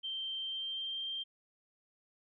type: tone with pitch glide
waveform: sine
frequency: 3136 to 3167 Hz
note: G7 to G7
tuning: 0 to +17 cents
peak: -36 dBFS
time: 0.03-1.24 s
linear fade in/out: 20 ms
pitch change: +17 cents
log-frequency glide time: 0.4-0.99 s
effects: none